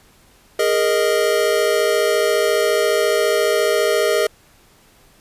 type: chord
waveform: square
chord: Ab suspended second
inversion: none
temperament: equal with one note detuned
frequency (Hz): 411.7 / 466.2 / 622.3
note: Ab4 / Bb4 / Eb5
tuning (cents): -15 / 0 / 0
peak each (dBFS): -20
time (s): 0.59-4.27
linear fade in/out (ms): 5
effects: pink hiss -52 dBFS RMS until 5.2 s + resampled to 32000 Hz